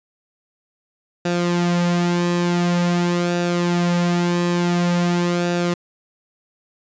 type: tone with flanger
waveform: sawtooth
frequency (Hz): 174.61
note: F3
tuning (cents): 0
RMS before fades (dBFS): -19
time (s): 1.25-5.74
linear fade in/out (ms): 5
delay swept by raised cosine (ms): 0.94 to 4.34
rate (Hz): 0.47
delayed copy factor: -0.55
effects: resampled to 16000 Hz